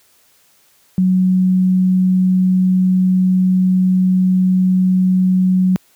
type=tone; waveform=sine; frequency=185.1 Hz; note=F#3; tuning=1 cent sharp; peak=-10 dBFS; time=0.98-5.76 s; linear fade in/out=0 ms; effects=white hiss -54 dBFS RMS until 5.95 s + high-pass 60 Hz 12 dB/octave